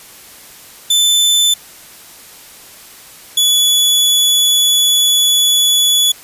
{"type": "tone pair in turn", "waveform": "sawtooth", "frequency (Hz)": [3520, 3418], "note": ["A7", "G#7"], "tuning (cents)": [0, 49], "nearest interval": "minor second", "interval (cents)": 51, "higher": "first", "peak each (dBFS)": -6, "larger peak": "neither", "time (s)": [[0.9, 1.54], [3.37, 6.12]], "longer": "second", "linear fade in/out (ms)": 5, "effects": ["white hiss -38 dBFS RMS until 6.23 s", "resampled to 32000 Hz"]}